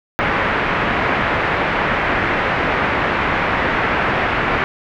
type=low-pass noise; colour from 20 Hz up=white; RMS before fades=-18 dBFS; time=0.19-4.64 s; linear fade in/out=0 ms; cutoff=2100 Hz; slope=24 dB/octave; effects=none